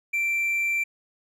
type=tone with hard clipping; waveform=triangle; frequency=2349 Hz; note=D7; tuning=in tune; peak=-23 dBFS; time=0.13-0.84 s; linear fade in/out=10 ms; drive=5 dB; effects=none